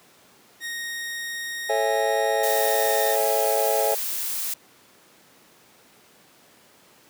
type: tone with pitch glide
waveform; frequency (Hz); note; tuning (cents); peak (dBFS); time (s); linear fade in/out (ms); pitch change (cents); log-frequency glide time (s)
sawtooth; 1864.7 to 1839; A#6 to A#6; 0 to -24; -26; 0.6-3.17; 50; -24; 2.31-3.04
type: chord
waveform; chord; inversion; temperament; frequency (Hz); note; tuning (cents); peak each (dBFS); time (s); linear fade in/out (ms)
triangle; A major seventh; none; just; 440 / 550 / 660 / 825; A4 / C#5 / E5 / G#5; 0 / -14 / +2 / -12; -24; 1.69-3.95; 10
type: noise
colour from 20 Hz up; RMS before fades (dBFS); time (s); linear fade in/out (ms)
blue; -28; 2.43-4.54; 5
effects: pink hiss -54 dBFS RMS until 7.09 s + high-pass 200 Hz 12 dB/octave